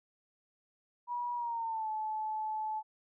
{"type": "tone with pitch glide", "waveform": "sine", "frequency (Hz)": [966, 865.6], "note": ["B5", "A5"], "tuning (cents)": [-39, -29], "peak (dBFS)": -33, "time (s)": [1.07, 2.83], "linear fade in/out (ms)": 50, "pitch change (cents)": -190, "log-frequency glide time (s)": [1.35, 1.89], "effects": []}